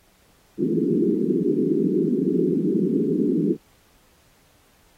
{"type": "band-pass noise", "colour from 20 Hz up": "white", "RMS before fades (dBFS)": -21, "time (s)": [0.57, 3.57], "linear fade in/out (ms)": 50, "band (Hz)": [160, 420], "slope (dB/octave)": 96, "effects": ["pink hiss -59 dBFS RMS until 4.97 s", "AAC 48 kbps"]}